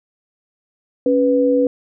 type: tone pair together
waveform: sine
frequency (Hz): 276.9 / 493.9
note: C#4 / B4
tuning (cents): -2 / 0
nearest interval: minor seventh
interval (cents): 1002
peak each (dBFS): -16 / -14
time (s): 1.06-1.67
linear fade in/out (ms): 2
effects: none